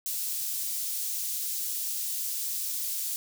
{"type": "high-pass noise", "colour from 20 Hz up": "white", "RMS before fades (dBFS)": -32, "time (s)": [0.06, 3.16], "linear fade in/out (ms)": 0, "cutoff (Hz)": 5400, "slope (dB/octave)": 12, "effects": []}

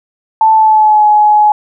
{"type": "tone with pitch glide", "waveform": "sine", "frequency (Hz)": [880, 843.2], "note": ["A5", "G#5"], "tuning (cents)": [0, 26], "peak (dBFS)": -4, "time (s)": [0.41, 1.52], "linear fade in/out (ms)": 2, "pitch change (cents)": -74, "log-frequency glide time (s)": [0.53, 1.06], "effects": []}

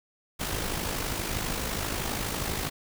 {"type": "noise with amplitude modulation", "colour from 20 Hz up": "pink", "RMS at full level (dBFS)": -29, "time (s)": [0.39, 2.7], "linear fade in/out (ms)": 20, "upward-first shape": "sine", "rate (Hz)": 52.3, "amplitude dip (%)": 50, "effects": []}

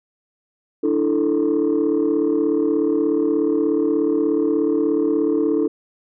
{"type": "chord", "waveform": "sine", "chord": "D suspended second", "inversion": "none", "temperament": "just", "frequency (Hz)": [293.7, 330.4, 440.5], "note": ["D4", "E4", "A4"], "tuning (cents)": [0, 4, 2], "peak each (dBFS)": -19, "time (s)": [0.83, 5.68], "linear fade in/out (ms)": 10, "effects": ["tanh soft clip ceiling -11 dBFS"]}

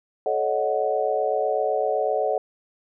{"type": "chord", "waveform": "sine", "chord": "D# half-diminished seventh", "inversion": "second", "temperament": "equal with one note detuned", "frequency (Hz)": [432.9, 554.4, 622.3, 740], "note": ["A4", "C#5", "D#5", "F#5"], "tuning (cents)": [-28, 0, 0, 0], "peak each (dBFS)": -26, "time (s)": [0.26, 2.38], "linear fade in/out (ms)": 2, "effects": []}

